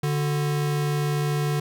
square tone pair together, 146.83 / 367.5 Hz, D3 / F#4, 0 / -12 cents, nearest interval octave + major third, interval 1588 cents, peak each -23 / -34 dBFS, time 0.03-1.6 s, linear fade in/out 5 ms, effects none

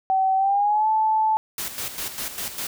sine tone with pitch glide, 764 to 872.6 Hz, G5 to A5, -45 to -15 cents, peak -17 dBFS, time 0.1-1.37 s, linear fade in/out 0 ms, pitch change +230 cents, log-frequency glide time 0.36-0.88 s
white noise with tremolo, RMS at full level -29 dBFS, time 1.58-2.67 s, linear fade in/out 2 ms, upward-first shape square, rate 5 Hz, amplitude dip 60%
effects none

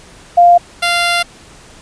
sine / 10% pulse tone pair in turn, 698.5 / 694.5 Hz, F5 / F5, 0 / -10 cents, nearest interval unison, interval 10 cents, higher first, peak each -3 dBFS, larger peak neither, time 0.37-0.58 / 0.82-1.23 s, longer second, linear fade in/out 10 ms, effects pink hiss -40 dBFS RMS until 1.81 s + resampled to 22050 Hz

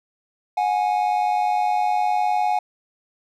triangle tone pair together, 730.9 / 830.6 Hz, F#5 / G#5, -21 / 0 cents, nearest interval major second, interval 221 cents, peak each -19 dBFS, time 0.57-2.59 s, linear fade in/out 5 ms, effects none

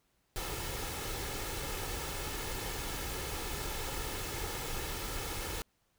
pink noise with comb filter, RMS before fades -38 dBFS, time 0.36-5.62 s, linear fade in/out 0 ms, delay 2.3 ms, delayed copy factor +0.5, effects pink hiss -75 dBFS RMS until 5.98 s

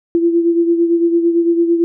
sine beating tone pair, 337.6 / 346.5 Hz, E4 / F4, +41 / -14 cents, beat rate 8.9 Hz, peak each -11 / -19 dBFS, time 0.15-1.84 s, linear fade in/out 0 ms, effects none

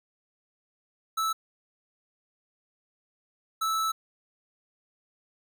square tone bursts at uneven times, 1312 Hz, E6, 9 cents flat, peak -26 dBFS, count 2, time 1.17-1.33 / 3.61-3.92 s, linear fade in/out 10 ms, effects none

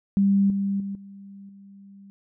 sine tone with level steps, 197.8 Hz, G3, 16 cents sharp, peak -16 / -22 / -28 / -40 / -44 dBFS, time 0.17-2.1 s, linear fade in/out 0 ms, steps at 0.5 / 0.8 / 0.95 / 1.49 s, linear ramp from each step 2 ms, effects none

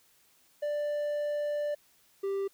triangle tone pair in turn, 589 / 393.1 Hz, D5 / G4, +5 / +5 cents, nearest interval perfect fifth, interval 700 cents, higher first, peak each -27 dBFS, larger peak neither, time 0.62-1.75 / 2.23-2.48 s, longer first, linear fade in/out 10 ms, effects white hiss -65 dBFS RMS until 2.53 s

